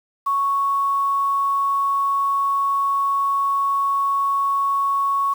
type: tone with quantisation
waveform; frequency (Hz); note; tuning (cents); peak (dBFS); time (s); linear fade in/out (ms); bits
sine; 1109; C#6; 0; -17; 0.26-5.34; 10; 7
effects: none